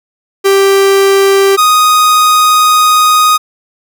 45% pulse tone pair in turn, 392 / 1244.5 Hz, G4 / D#6, 0 / 0 cents, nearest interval octave + minor sixth, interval 2000 cents, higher second, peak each -5 dBFS, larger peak neither, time 0.44-1.57 / 1.57-3.38 s, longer second, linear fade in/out 20 ms, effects none

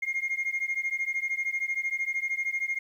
sine beating tone pair, 2126 / 2139 Hz, C7 / C7, +27 / +38 cents, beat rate 13 Hz, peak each -29 dBFS, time 0.02-2.79 s, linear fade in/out 10 ms, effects tanh soft clip ceiling -23 dBFS + 10-bit

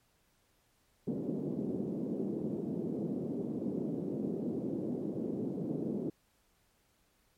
pink band-pass noise, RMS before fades -36 dBFS, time 1.07-6.1 s, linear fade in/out 5 ms, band 180 to 410 Hz, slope 24 dB/octave, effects pink hiss -72 dBFS RMS until 7.37 s + MP3 64 kbps

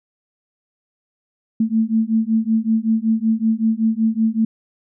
sine beating tone pair, 220 / 225.3 Hz, A3 / A3, 0 / +41 cents, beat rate 5.3 Hz, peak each -18 dBFS, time 1.6-4.45 s, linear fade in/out 5 ms, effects none

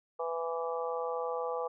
harmonic tone, 165.9 Hz, E3, 11 cents sharp, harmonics 3 / 4 / 5 / 6 / 7, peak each -34 / -41 / -39 / -44 / -40 dBFS, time 0.19-1.68 s, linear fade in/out 10 ms, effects none

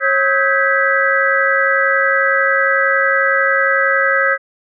sine tone cluster, 544 / 1281 / 1555 / 1646 / 1970 Hz, C#5 / E6 / G6 / G#6 / B6, -33 / -50 / -14 / -16 / -5 cents, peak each -18 dBFS, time 0-4.38 s, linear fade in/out 50 ms, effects none

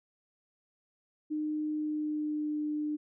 sine tone with pitch glide, 304.8 to 300.6 Hz, D#4 to D4, -36 to +40 cents, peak -30 dBFS, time 1.3-2.97 s, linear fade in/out 20 ms, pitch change -24 cents, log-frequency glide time 1.72-2.56 s, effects none

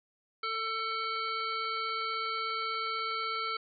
harmonic tone, 445.9 Hz, A4, 23 cents sharp, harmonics 1 / 3 / 5 / 7 / 9 / 10, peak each -43 / -33 / -39 / -44 / -44 / -43 dBFS, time 0.43-3.57 s, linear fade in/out 5 ms, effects none

